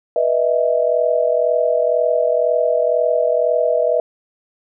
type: tone cluster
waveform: sine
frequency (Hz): 488 / 613 / 655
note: B4 / D#5 / E5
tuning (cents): -21 / -26 / -11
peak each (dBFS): -18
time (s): 0.16-4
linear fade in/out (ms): 2
effects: none